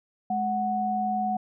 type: tone pair together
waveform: sine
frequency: 211.1 / 739.8 Hz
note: G#3 / F#5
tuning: +29 / 0 cents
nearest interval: octave + minor seventh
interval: 2171 cents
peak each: -30 / -25 dBFS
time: 0.3-1.37 s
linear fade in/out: 5 ms
effects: none